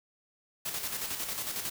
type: noise with tremolo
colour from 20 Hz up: white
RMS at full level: -34 dBFS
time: 0.65-1.7 s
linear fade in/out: 10 ms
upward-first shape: square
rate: 11 Hz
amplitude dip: 45%
effects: none